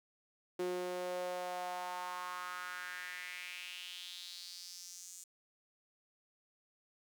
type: tone with high-pass filter sweep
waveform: sawtooth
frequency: 180 Hz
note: F#3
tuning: 47 cents flat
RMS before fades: -43 dBFS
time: 0.59-5.24 s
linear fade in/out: 5 ms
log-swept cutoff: 360 to 7300 Hz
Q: 3.8
effects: none